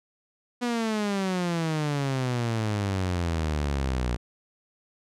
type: exponential sweep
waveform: sawtooth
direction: down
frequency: 246.3 to 58.8 Hz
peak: -21 dBFS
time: 0.61-4.17 s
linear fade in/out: 20 ms
effects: low-pass 8000 Hz 12 dB/octave